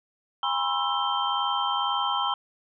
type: tone cluster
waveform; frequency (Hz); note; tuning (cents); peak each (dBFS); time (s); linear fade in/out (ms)
sine; 815 / 985 / 1067 / 1326 / 3135; G#5 / B5 / C6 / E6 / G7; -33 / -5 / +34 / +10 / -1; -30; 0.43-2.34; 2
effects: none